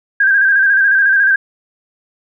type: tone with vibrato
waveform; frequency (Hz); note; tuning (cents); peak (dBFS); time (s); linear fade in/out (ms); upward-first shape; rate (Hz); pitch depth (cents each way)
sine; 1593; G6; +27; -8; 0.2-1.36; 5; square; 14; 43
effects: none